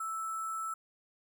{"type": "tone with sample-and-hold", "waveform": "sine", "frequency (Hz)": 1318.5, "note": "E6", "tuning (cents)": 0, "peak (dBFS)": -34, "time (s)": [0, 0.74], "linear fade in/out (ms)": 5, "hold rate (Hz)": 8820, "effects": []}